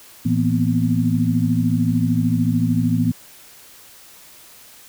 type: tone cluster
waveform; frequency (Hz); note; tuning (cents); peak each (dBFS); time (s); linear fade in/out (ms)
sine; 111.8 / 166.3 / 238 / 251.4; A2 / E3 / A#3 / B3; +28 / +16 / +36 / +31; -21; 0.25-3.12; 10
effects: white hiss -45 dBFS RMS until 4.88 s